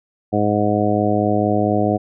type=harmonic tone; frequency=104.4 Hz; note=G#2; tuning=10 cents sharp; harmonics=1 / 2 / 3 / 4 / 5 / 6 / 7; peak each=-23 / -21 / -21 / -24 / -24 / -23 / -22 dBFS; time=0.32-1.98 s; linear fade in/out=20 ms; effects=none